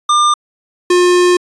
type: tone pair in turn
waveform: square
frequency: 1200 / 356.8 Hz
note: D6 / F4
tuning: +37 / +37 cents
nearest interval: octave + major sixth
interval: 2100 cents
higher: first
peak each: -9 / -8 dBFS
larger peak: second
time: 0.09-0.34 / 0.9-1.37 s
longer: second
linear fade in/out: 5 ms
effects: resampled to 22050 Hz